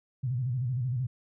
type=tone with vibrato; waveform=sine; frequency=125.2 Hz; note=B2; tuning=24 cents sharp; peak=-27 dBFS; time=0.23-1.07 s; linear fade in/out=10 ms; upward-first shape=square; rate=13 Hz; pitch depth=100 cents each way; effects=none